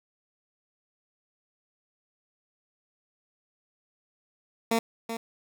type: tone with echo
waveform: 15% pulse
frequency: 228.2 Hz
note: A#3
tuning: 37 cents flat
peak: -16 dBFS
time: 4.71-4.79 s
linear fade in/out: 5 ms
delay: 380 ms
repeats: 1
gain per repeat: -9 dB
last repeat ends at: 5.17 s
effects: none